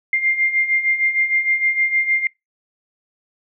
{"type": "beating tone pair", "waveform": "sine", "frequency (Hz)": [2102, 2108.5], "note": ["C7", "C7"], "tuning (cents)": [7, 13], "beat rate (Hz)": 6.5, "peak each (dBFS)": [-22, -17], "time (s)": [0.13, 2.27], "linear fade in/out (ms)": 2, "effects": ["noise-tail reverb RT60 0.2 s tail -26 dB re dry"]}